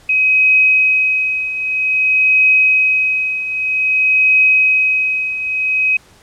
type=tone with tremolo; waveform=sine; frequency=2532 Hz; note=D#7; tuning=30 cents sharp; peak=-7 dBFS; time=0.09-5.97 s; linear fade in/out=5 ms; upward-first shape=triangle; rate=0.52 Hz; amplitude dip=75%; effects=pink hiss -47 dBFS RMS until 6.22 s + low-pass 10000 Hz 12 dB/octave